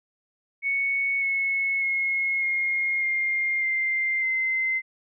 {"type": "tone with pitch steps", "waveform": "sine", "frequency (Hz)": [2217, 2192, 2166, 2141, 2117, 2093, 2069], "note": ["C#7", "C#7", "C#7", "C7", "C7", "C7", "C7"], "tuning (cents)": [0, -20, -41, 39, 20, 0, -20], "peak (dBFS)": -22, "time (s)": [0.62, 4.82], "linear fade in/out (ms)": 50, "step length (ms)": 600, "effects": []}